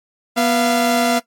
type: tone pair together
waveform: sawtooth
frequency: 243.3 / 686.8 Hz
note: B3 / F5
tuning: -26 / -29 cents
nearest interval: octave + tritone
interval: 1797 cents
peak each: -13 dBFS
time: 0.36-1.2 s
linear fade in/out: 20 ms
effects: noise-tail reverb RT60 0.1 s tail -17 dB re dry + MP3 64 kbps